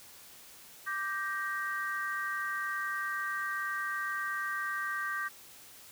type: chord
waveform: sine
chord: G minor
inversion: second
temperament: just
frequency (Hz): 1176 / 1568 / 1881.6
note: D6 / G6 / Bb6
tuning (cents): +2 / 0 / +16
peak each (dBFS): -37 / -35 / -38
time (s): 0.86-5.29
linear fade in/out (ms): 20
effects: white hiss -53 dBFS RMS until 5.91 s